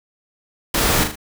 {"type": "noise with echo", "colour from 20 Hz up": "pink", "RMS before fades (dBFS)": -18, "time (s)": [0.74, 1.04], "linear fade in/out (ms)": 5, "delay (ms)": 39, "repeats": 3, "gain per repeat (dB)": -6, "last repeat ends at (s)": 1.157, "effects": []}